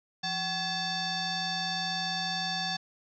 sine tone with frequency modulation, 2637 Hz, E7, in tune, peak -29 dBFS, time 0.23-2.77 s, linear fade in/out 10 ms, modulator 937 Hz, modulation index 2.8, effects none

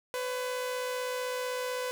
sawtooth tone pair together, 502 / 557.8 Hz, B4 / C#5, +28 / +11 cents, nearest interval major second, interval 183 cents, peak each -28 / -39 dBFS, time 0.14-1.91 s, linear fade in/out 0 ms, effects none

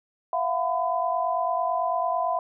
sine tone cluster, 671 / 720 / 1007 Hz, E5 / F#5 / B5, +31 / -47 / +33 cents, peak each -27 dBFS, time 0.33-2.39 s, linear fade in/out 2 ms, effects none

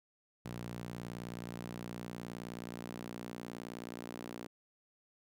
sawtooth tone with high-pass filter sweep, 59.2 Hz, A#1, 27 cents sharp, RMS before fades -45 dBFS, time 0.45-4.47 s, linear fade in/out 5 ms, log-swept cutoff 140 to 260 Hz, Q 1.5, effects none

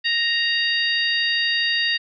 harmonic tone, 932.3 Hz, A#5, in tune, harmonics 2 / 3 / 4 / 5, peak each -22 / -24 / -25 / -26 dBFS, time 0.04-1.98 s, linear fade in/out 20 ms, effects none

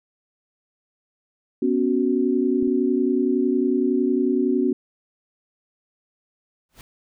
sine chord, B suspended second, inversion none, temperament just, 246.9 / 277.8 / 370.4 Hz, B3 / C#4 / F#4, 0 / +4 / +2 cents, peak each -22 dBFS, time 1.62-4.73 s, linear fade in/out 5 ms
clicks, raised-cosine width 3 ms, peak -25 / -33 dBFS, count 2, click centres 2.627 / 2.675 s
pink noise with exponential growth, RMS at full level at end -40 dBFS, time 6.69-6.81 s, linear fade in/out 1 ms, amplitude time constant 26 ms
effects none

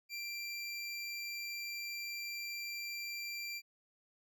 25% pulse tone, 2361 Hz, D7, 9 cents sharp, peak -36 dBFS, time 0.09-3.62 s, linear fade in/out 50 ms, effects none

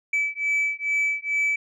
sine beating tone pair, 2302 / 2304.3 Hz, D7 / D7, -35 / -33 cents, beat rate 2.3 Hz, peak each -23 dBFS, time 0.13-1.56 s, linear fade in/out 5 ms, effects tanh soft clip ceiling -18 dBFS

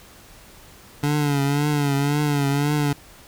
25% pulse tone with vibrato, 144.1 Hz, D3, 33 cents flat, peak -15 dBFS, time 1.03-2.93 s, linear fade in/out 5 ms, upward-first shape triangle, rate 1.9 Hz, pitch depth 70 cents each way, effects pink hiss -47 dBFS RMS until 3.27 s

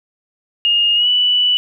sine tone with pitch glide, 2842 to 2964 Hz, F7 to F#7, +30 to +2 cents, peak -11 dBFS, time 0.65-1.57 s, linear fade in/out 0 ms, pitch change +72 cents, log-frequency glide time 0.95-1.08 s, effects none

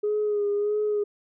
sine tone with vibrato, 415.3 Hz, G#4, in tune, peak -21 dBFS, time 0.03-1.04 s, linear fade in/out 10 ms, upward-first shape sine, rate 1.6 Hz, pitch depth 32 cents each way, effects tanh soft clip ceiling -18 dBFS

